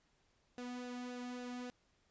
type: tone with flanger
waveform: sawtooth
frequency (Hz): 246.9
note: B3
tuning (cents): 0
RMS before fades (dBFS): -45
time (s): 0.58-1.7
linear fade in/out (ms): 0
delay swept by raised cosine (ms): 0.9 to 2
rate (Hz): 3.6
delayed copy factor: -0.55
effects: pink hiss -75 dBFS RMS until 2.1 s + resampled to 16000 Hz